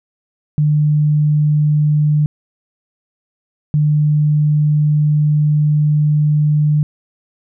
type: tone bursts at uneven times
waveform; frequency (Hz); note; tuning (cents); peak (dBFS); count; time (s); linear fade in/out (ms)
sine; 150; D3; +37; -10; 2; 0.58-2.26 / 3.74-6.83; 0
effects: none